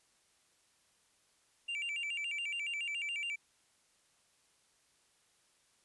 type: tone with vibrato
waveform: triangle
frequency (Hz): 2542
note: D#7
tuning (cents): +36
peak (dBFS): -34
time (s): 1.68-3.36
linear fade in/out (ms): 10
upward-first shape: square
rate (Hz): 7.1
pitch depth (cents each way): 160
effects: white hiss -71 dBFS RMS until 5.84 s + resampled to 24000 Hz